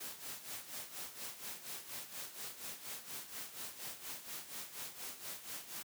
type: noise with tremolo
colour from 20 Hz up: white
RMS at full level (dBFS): -44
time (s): 0-5.83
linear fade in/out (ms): 10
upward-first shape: sine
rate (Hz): 4.2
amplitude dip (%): 70
effects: high-pass 100 Hz 12 dB/octave